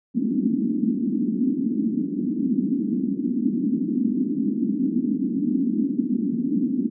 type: band-pass noise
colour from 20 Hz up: pink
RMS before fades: -23 dBFS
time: 0.14-6.9 s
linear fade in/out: 20 ms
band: 210 to 290 Hz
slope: 48 dB/octave
effects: none